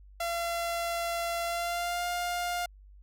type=tone with pitch glide; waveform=sawtooth; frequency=682 to 704.8 Hz; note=F5 to F5; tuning=-41 to +16 cents; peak=-26 dBFS; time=0.2-2.66 s; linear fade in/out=5 ms; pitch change=+57 cents; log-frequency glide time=1.44-2.06 s; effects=added 49 Hz sine -50 dBFS peak until 3.02 s